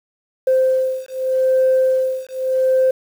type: beating tone pair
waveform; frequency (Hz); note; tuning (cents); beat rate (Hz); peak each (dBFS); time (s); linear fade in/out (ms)
sine; 520 / 520.83; C5 / C5; -11 / -8; 0.83; -16; 0.47-2.91; 5
effects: tanh soft clip ceiling -8 dBFS + 7-bit